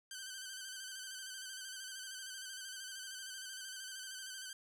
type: tone with vibrato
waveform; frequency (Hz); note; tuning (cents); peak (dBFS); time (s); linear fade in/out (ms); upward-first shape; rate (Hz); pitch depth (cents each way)
10% pulse; 1542; G6; -29; -36; 0.11-4.53; 2; square; 13; 40
effects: none